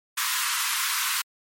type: high-pass noise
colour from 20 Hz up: pink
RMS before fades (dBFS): -26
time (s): 0.17-1.22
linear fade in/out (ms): 10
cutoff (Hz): 970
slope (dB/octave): 96
effects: MP3 64 kbps